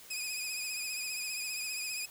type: tone with vibrato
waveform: 15% pulse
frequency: 2493 Hz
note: D#7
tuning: 3 cents sharp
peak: -28 dBFS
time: 0.1-2.06 s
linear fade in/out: 10 ms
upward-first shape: triangle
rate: 15 Hz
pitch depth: 63 cents each way
effects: white hiss -53 dBFS RMS until 2.1 s